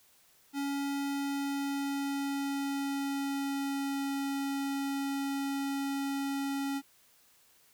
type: tone with pitch glide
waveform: square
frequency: 280 to 276.6 Hz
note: C#4 to C#4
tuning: +18 to -4 cents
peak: -32 dBFS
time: 0.53-6.82 s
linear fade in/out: 50 ms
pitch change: -22 cents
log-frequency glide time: 1.03-4.08 s
effects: white hiss -64 dBFS RMS until 7.73 s